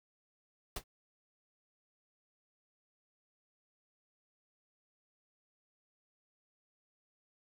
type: noise with exponential decay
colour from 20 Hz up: pink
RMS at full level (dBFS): -32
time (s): 0.76-0.84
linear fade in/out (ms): 5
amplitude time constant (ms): 16
effects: none